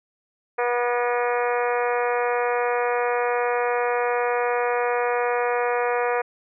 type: harmonic tone with a mistuned harmonic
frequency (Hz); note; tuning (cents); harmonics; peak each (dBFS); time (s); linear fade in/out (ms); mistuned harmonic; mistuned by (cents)
242.7; B3; -30; 2 / 3 / 4 / 5 / 6 / 7 / 8 / 9 / 10; -23 / -27 / -29 / -31 / -33 / -34 / -35 / -36 / -37; 0.58-6.22; 10; 8; -37
effects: none